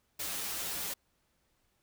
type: noise with comb filter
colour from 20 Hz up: white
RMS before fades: -37 dBFS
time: 0.19-0.94 s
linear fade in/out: 10 ms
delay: 8 ms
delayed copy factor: -0.85
effects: pink hiss -75 dBFS RMS until 1.82 s